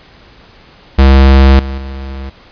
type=tone with level steps; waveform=square; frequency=67.3 Hz; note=C2; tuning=49 cents sharp; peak=-3 / -18 / -22 dBFS; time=0.98-2.3 s; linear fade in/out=10 ms; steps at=1.59 / 1.78 s; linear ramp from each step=2 ms; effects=pink hiss -41 dBFS RMS until 2.51 s + resampled to 11025 Hz